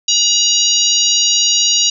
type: harmonic tone with a mistuned harmonic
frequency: 956 Hz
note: A#5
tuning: 43 cents sharp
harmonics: 3 / 4 / 5 / 6 / 7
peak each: -17 / -17 / -17 / -17 / -17 dBFS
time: 0.08-1.9 s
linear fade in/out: 5 ms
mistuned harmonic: 5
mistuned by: -34 cents
effects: none